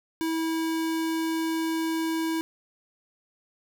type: tone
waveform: square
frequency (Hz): 324.5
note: E4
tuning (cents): -27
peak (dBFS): -26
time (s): 0.21-2.41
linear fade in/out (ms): 0
effects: none